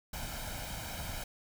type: noise with comb filter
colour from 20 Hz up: pink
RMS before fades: -40 dBFS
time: 0.13-1.24 s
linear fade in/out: 5 ms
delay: 1.3 ms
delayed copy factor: +0.7
effects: none